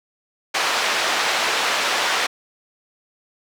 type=band-pass noise; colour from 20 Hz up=pink; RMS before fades=-21 dBFS; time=0.54-2.27 s; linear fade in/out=10 ms; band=750 to 4900 Hz; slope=12 dB/octave; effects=none